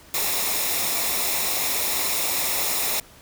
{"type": "noise with comb filter", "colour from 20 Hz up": "white", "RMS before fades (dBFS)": -24, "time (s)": [0.14, 3], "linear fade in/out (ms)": 2, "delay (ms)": 0.65, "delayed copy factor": -0.55, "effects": ["pink hiss -49 dBFS RMS until 3.21 s"]}